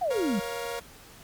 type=exponential sweep; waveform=sine; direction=down; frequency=771 to 180.4 Hz; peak=-24 dBFS; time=0.01-0.4 s; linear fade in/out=10 ms
type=chord; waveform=sawtooth; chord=Bb minor; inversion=none; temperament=equal with one note detuned; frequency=471.6 / 554.4 / 698.5 Hz; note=Bb4 / Db5 / F5; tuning=+20 / 0 / 0 cents; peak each=-30 / -33 / -35 dBFS; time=0.1-0.8 s; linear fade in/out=10 ms
effects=pink hiss -50 dBFS RMS until 1.23 s + MP3 96 kbps